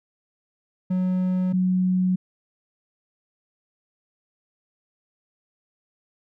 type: tone pair in turn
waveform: triangle / sine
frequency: 184 / 184 Hz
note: F#3 / F#3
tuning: -9 / -9 cents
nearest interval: unison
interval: 0 cents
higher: neither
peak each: -18 dBFS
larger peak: neither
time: 0.9-1.53 / 1.53-2.16 s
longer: neither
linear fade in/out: 10 ms
effects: none